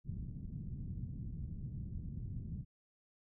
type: low-pass noise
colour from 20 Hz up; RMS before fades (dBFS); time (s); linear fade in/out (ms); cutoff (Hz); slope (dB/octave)
white; -43; 0.04-2.65; 50; 170; 24
effects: none